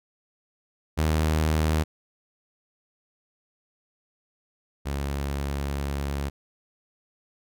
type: tone pair in turn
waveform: sawtooth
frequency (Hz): 78 / 70.11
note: D#2 / C#2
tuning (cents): +5 / +20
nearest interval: major second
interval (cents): 185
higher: first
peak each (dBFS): -17 / -23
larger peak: first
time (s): 0.97-1.84 / 4.85-6.3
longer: second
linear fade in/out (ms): 20
effects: none